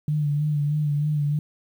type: tone with vibrato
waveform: sine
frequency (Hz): 148.3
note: D3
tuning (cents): +17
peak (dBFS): -20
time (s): 0.08-1.39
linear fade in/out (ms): 2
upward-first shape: sine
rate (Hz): 3.2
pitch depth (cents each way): 40
effects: 9-bit